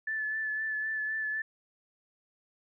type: tone with vibrato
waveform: sine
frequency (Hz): 1743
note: A6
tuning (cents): -17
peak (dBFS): -30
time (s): 0.07-1.42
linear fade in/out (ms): 5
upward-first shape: sine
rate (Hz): 3.9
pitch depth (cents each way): 22
effects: none